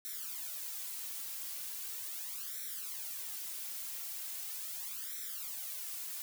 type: noise with flanger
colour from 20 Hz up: blue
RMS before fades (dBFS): -42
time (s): 0.05-6.22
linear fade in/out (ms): 0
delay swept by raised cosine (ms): 0.52 to 3.72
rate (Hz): 0.39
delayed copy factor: +0.9
effects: none